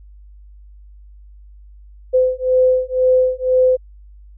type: beating tone pair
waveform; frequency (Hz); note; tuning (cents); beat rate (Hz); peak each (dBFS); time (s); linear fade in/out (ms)
sine; 510 / 512; C5 / C5; -44 / -38; 2; -15; 2.13-3.77; 20
effects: added 50 Hz sine -39 dBFS peak until 4.37 s